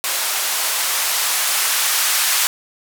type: noise with band-pass filter sweep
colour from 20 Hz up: violet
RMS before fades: -19 dBFS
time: 0.04-2.47 s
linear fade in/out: 0 ms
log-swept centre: 650 to 1100 Hz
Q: 0.9
effects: none